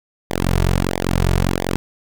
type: tone with flanger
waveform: sawtooth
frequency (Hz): 44.99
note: F#1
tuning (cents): -48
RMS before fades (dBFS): -18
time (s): 0.3-1.76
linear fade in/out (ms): 0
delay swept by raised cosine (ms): 0.71 to 3.91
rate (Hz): 1.5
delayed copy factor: -1
effects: none